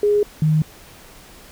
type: tone pair in turn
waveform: sine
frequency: 413.9 / 155.04 Hz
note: G#4 / D#3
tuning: -6 / -6 cents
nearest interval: octave + perfect fourth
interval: 1700 cents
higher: first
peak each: -13 dBFS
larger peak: neither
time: 0.03-0.23 / 0.42-0.62 s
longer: neither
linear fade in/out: 2 ms
effects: pink hiss -44 dBFS RMS until 1.51 s